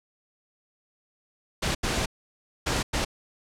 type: noise bursts at uneven times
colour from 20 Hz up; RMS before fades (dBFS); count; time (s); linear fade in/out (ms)
pink; -26; 4; 1.62-1.75 / 1.83-2.06 / 2.66-2.83 / 2.93-3.05; 10
effects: low-pass 8000 Hz 12 dB/octave